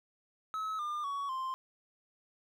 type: tone with pitch steps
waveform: triangle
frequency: 1289 / 1202.7 / 1122.1 / 1047 Hz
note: E6 / D6 / C#6 / C6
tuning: -39 / +41 / +21 / +1 cents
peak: -32 dBFS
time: 0.54-1.54 s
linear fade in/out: 0 ms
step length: 250 ms
effects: none